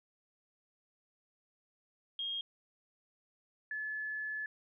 sine tone pair in turn, 3244 / 1722.3 Hz, G#7 / A6, -41 / -37 cents, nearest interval major seventh, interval 1096 cents, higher first, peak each -35 / -36 dBFS, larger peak first, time 2.19-2.41 / 3.71-4.46 s, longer second, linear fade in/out 2 ms, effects none

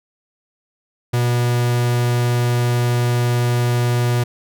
45% pulse tone, 121.2 Hz, B2, 32 cents flat, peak -15 dBFS, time 1.13-4.24 s, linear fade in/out 10 ms, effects none

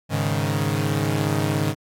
sawtooth chord, Ab suspended fourth, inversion none, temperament equal, 103.83 / 138.59 / 155.56 Hz, Ab2 / Db3 / Eb3, 0 / 0 / 0 cents, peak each -21 dBFS, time 0.09-1.75 s, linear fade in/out 50 ms, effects AAC 64 kbps

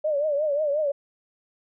sine tone with vibrato, 592 Hz, D5, 14 cents sharp, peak -21 dBFS, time 0.04-0.92 s, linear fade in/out 10 ms, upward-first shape triangle, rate 5.6 Hz, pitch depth 120 cents each way, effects none

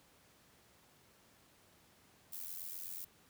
violet noise with amplitude modulation, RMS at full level -42 dBFS, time 2.32-3.05 s, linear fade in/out 10 ms, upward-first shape sine, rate 87.9 Hz, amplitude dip 75%, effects pink hiss -66 dBFS RMS until 3.29 s + high-pass 80 Hz 12 dB/octave

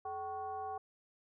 sine tone with frequency modulation, 768 Hz, G5, 36 cents flat, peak -38 dBFS, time 0.05-0.78 s, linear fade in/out 5 ms, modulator 340 Hz, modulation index 0.8, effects none

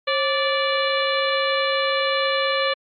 harmonic tone with a mistuned harmonic, 583 Hz, D5, 13 cents flat, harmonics 1 / 2 / 3 / 4 / 5 / 6 / 7, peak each -22 / -25 / -27 / -28 / -29 / -30 / -30 dBFS, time 0.07-2.74 s, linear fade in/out 10 ms, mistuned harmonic 1, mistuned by -130 cents, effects MP3 32 kbps

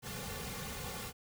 pink noise with comb filter, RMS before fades -42 dBFS, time 0.02-1.13 s, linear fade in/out 50 ms, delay 3.1 ms, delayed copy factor -0.85, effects none

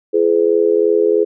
sine tone with amplitude modulation, 423.6 Hz, G#4, 34 cents sharp, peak -6 dBFS, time 0.13-1.25 s, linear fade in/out 20 ms, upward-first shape sine, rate 83 Hz, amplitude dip 100%, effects none

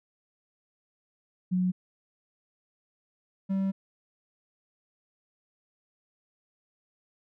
sine / triangle tone pair in turn, 182.6 / 193.32 Hz, F#3 / G3, -23 / -24 cents, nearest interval minor second, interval 99 cents, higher second, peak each -23 dBFS, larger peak neither, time 1.51-1.72 / 3.49-3.72 s, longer second, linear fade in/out 20 ms, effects none

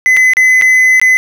triangle tone with dropouts, 2026 Hz, B6, 44 cents sharp, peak -3 dBFS, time 0.06-1.17 s, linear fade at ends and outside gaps 0 ms, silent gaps 0.166-0.17 / 0.335-0.369 / 0.613-0.621 / 0.998-1.015 s, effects none

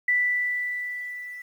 sine tone with level ramp, 1975.5 Hz, B6, in tune, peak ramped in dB -18 to -36 dBFS, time 0.08-1.42 s, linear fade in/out 5 ms, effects 9-bit

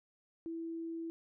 sine tone, 330 Hz, E4, 2 cents sharp, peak -38 dBFS, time 0.46-1.1 s, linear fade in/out 0 ms, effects none

